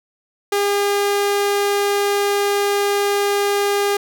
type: tone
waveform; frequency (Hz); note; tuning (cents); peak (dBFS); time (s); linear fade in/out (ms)
sawtooth; 404.7; G#4; -45; -12; 0.52-3.97; 5
effects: none